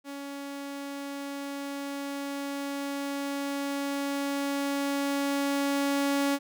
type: tone with level ramp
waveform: sawtooth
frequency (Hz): 280.4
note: C#4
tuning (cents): +20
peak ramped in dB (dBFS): -33 to -20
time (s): 0.04-6.39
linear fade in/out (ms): 50
effects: none